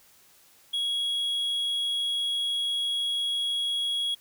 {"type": "tone", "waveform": "triangle", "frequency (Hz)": 3322, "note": "G#7", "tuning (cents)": 0, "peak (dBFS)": -24, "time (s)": [0.73, 4.15], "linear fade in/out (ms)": 10, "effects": ["white hiss -58 dBFS RMS until 4.2 s"]}